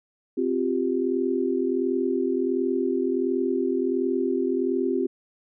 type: chord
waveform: sine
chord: C suspended fourth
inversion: none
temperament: equal with one note detuned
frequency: 261.6 / 350.6 / 392 Hz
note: C4 / F4 / G4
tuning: 0 / +7 / 0 cents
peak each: -26 dBFS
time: 0.37-5.07 s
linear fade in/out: 10 ms
effects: none